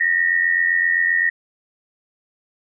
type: tone pair together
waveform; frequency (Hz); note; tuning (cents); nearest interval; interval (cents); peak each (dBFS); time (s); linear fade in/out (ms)
sine; 1837.3 / 1925; A#6 / B6; -26 / -45; minor second; 81; -17 / -19; 0-1.3; 10
effects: none